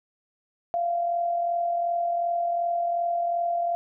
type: tone with amplitude modulation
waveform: sine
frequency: 690 Hz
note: F5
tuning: 21 cents flat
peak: -21 dBFS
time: 0.74-3.75 s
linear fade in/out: 0 ms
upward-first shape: sine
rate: 42.7 Hz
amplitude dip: 40%
effects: none